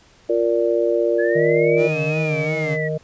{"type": "chord", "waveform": "sine", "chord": "Bb major", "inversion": "second", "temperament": "just", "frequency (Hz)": [349.6, 466.2, 582.7], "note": ["F4", "Bb4", "D5"], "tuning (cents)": [2, 0, -14], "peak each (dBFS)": -20, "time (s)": [0.29, 1.88], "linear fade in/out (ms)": 10}
{"type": "linear two-way sweep", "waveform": "sine", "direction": "up then down", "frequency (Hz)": [1672, 2600, 1911], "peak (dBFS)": -25, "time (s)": [1.18, 2.89], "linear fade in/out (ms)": 20, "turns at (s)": 2.03}
{"type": "harmonic tone", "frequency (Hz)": 155.56, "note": "D#3", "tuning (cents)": 0, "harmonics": [1, 3, 4], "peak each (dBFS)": [-24, -25, -26], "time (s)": [1.35, 2.98], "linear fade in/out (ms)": 10}
{"type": "tone with vibrato", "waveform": "30% pulse", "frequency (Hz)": 151.1, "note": "D3", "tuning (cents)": 50, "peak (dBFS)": -23, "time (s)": [1.76, 2.78], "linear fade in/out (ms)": 50, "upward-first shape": "sine", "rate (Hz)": 2.8, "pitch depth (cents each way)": 120}
{"effects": ["pink hiss -52 dBFS RMS until 3.03 s", "resampled to 16000 Hz"]}